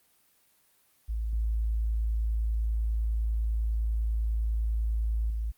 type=tone with level steps; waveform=sine; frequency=55 Hz; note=A1; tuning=in tune; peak=-28 / -25 / -28 dBFS; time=1.08-5.52 s; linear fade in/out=20 ms; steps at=1.33 / 5.3 s; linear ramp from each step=2 ms; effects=white hiss -66 dBFS RMS until 5.57 s + Opus 32 kbps